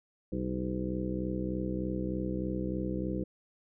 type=harmonic tone with a mistuned harmonic; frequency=63.3 Hz; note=B1; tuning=43 cents sharp; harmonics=1 / 2 / 3 / 4 / 5 / 6 / 7 / 8; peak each=-39 / -41 / -35 / -46 / -36 / -41 / -47 / -41 dBFS; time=0.32-3.24 s; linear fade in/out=5 ms; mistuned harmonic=7; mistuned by=-68 cents; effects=none